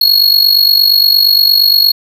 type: tone with amplitude modulation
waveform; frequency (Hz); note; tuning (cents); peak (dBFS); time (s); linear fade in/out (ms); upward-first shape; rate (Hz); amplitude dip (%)
square; 4322; C#8; -45; -3; 0.01-1.92; 5; sine; 48.6; 75
effects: none